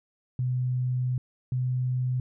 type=tone pair in turn; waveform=sine; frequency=126.2 / 126.72 Hz; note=B2 / B2; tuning=+38 / +45 cents; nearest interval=unison; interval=7 cents; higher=second; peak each=-24 dBFS; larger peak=neither; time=0.39-1.18 / 1.52-2.2 s; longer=first; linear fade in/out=2 ms; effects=none